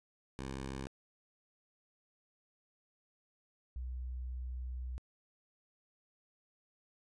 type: tone pair in turn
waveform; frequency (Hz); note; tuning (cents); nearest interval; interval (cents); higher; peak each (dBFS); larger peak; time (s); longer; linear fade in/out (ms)
10% pulse / sine; 66.8 / 62.55; C2 / B1; +36 / +23; minor second; 113; first; -32 / -38; first; 0.39-0.87 / 3.76-4.98; second; 0
effects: resampled to 22050 Hz